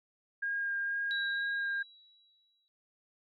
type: tone with vibrato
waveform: sine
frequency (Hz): 1617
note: G#6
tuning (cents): -47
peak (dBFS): -31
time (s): 0.42-1.83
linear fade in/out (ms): 10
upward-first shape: sine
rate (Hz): 2.1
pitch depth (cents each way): 10
type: tone with exponential decay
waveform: sine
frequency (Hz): 3899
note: B7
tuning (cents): -23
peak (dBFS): -35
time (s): 1.11-2.68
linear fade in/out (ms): 0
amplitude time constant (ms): 340
effects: none